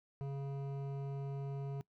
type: tone with hard clipping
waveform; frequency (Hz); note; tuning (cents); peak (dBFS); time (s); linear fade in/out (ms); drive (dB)
sine; 138.59; C#3; 0; -40; 0.21-1.81; 0; 12
effects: noise-tail reverb RT60 0.1 s tail -22 dB re dry